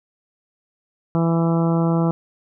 harmonic tone, 166.3 Hz, E3, 16 cents sharp, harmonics 1 / 2 / 3 / 4 / 5 / 6 / 7 / 8, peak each -17 / -23 / -27 / -29 / -31 / -33 / -34 / -35 dBFS, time 1.15-2.11 s, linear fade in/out 0 ms, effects none

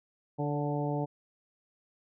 harmonic tone with a mistuned harmonic, 146.4 Hz, D3, 5 cents flat, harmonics 1 / 2 / 3 / 4 / 5 / 6, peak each -32 / -35 / -37 / -38 / -39 / -40 dBFS, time 0.38-1.06 s, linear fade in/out 20 ms, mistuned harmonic 4, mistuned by -23 cents, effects none

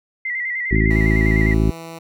sine tone with vibrato, 2012 Hz, B6, 32 cents sharp, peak -21 dBFS, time 0.25-1.54 s, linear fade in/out 5 ms, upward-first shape square, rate 9.9 Hz, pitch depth 58 cents each way
harmonic tone, 53.9 Hz, A1, 35 cents flat, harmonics 1 / 2 / 3 / 4 / 5 / 6 / 7, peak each -17 / -20 / -22 / -23 / -24 / -25 / -25 dBFS, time 0.71-1.71 s, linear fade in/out 5 ms
10% pulse tone, 164.9 Hz, E3, 1 cent sharp, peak -24 dBFS, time 0.9-1.99 s, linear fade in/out 10 ms
effects none

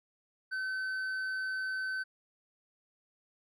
sine tone with hard clipping, 1527 Hz, G6, 46 cents flat, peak -34 dBFS, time 0.51-2.04 s, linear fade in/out 20 ms, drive 4 dB, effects none

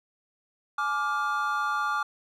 triangle chord, D diminished, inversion second, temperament just, 845.8 / 1174.7 / 1409.6 Hz, Ab5 / D6 / F6, +31 / 0 / +16 cents, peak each -31 / -26 / -28 dBFS, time 0.78-2.03 s, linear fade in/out 5 ms, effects none

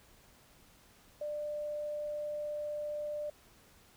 sine tone, 595 Hz, D5, 22 cents sharp, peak -35 dBFS, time 1.21-3.3 s, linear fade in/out 5 ms, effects pink hiss -62 dBFS RMS until 3.96 s

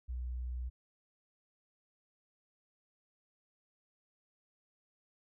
sine tone, 61.74 Hz, B1, in tune, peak -36 dBFS, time 0.08-0.7 s, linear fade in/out 20 ms, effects none

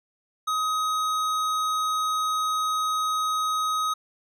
sine tone with tanh clipping, 1260 Hz, D#6, 21 cents sharp, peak -25 dBFS, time 0.47-3.94 s, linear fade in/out 10 ms, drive 16 dB, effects none

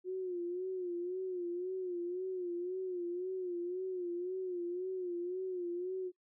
sine tone with vibrato, 360.9 Hz, F#4, 43 cents flat, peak -35 dBFS, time 0.04-6.12 s, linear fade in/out 50 ms, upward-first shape sine, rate 1.9 Hz, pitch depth 73 cents each way, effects noise-tail reverb RT60 0.1 s tail -22 dB re dry

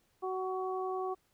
harmonic tone, 374.1 Hz, F#4, 19 cents sharp, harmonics 1 / 2 / 3, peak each -35 / -38 / -40 dBFS, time 0.22-1.15 s, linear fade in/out 20 ms, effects pink hiss -73 dBFS RMS until 1.33 s

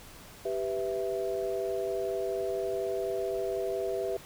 sine chord, E minor, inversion first, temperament equal with one note detuned, 392 / 496.2 / 659.3 Hz, G4 / B4 / E5, 0 / +8 / 0 cents, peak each -32 / -35 / -34 dBFS, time 0.45-4.17 s, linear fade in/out 5 ms, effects pink hiss -50 dBFS RMS until 4.25 s

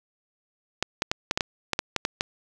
clicks, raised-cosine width 0.2 ms, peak -6 dBFS, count 11, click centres 0.826 / 1.021 / 1.115 / 1.311 / 1.375 / 1.408 / 1.733 / 1.791 / 1.963 / 2.051 / 2.209 s, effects none

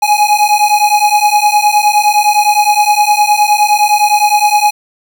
square beating tone pair, 830.6 / 840.3 Hz, G#5 / G#5, 0 / +20 cents, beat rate 9.7 Hz, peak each -11 dBFS, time 0.02-4.71 s, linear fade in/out 10 ms, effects 7-bit

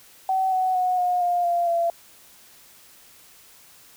sine tone with pitch steps, 760 / 746.1 / 732.4 / 719 / 705.8 / 692.9 / 680.2 Hz, F#5 / F#5 / F#5 / F#5 / F5 / F5 / F5, +46 / +14 / -18 / -50 / +18 / -14 / -46 cents, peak -19 dBFS, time 0.29-1.9 s, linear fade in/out 2 ms, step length 230 ms, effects white hiss -51 dBFS RMS until 3.96 s

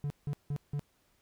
triangle tone bursts, 144.5 Hz, D3, 28 cents flat, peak -29 dBFS, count 4, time 0.04-0.794 s, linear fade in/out 0 ms, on 61 ms, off 170 ms, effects pink hiss -71 dBFS RMS until 1.21 s

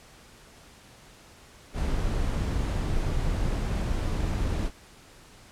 brown noise, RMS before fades -27 dBFS, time 1.73-4.71 s, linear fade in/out 50 ms, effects pink hiss -52 dBFS RMS until 5.51 s + low-pass 10000 Hz 12 dB/octave

